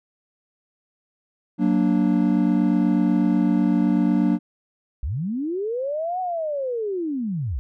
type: chord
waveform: triangle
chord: Gb augmented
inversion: none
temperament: equal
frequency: 185 / 233.1 / 293.7 Hz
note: Gb3 / Bb3 / D4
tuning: 0 / 0 / 0 cents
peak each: -19 dBFS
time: 1.58-4.39 s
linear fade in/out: 50 ms
type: linear two-way sweep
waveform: sine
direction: up then down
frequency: 51.91 to 750 to 51.91 Hz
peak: -23 dBFS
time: 5.03-7.59 s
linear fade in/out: 0 ms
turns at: 6.2 s
effects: none